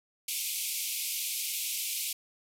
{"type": "band-pass noise", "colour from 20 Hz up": "white", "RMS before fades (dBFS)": -34, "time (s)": [0.28, 2.13], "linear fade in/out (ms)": 5, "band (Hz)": [2200, 15000], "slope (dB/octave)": 96, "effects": []}